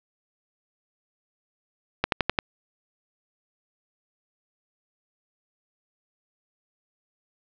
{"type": "slowing click train", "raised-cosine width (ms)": 0.3, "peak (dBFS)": -4, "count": 5, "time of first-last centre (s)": [2.04, 2.388], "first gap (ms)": 82, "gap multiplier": 1.04, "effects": ["low-pass 4000 Hz 12 dB/octave"]}